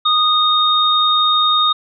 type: tone pair together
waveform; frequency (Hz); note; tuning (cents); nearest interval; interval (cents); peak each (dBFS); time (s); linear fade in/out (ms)
sine; 1239 / 3705; D#6 / A#7; -8 / -11; octave + perfect fifth; 1897; -14; 0.05-1.73; 10
effects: none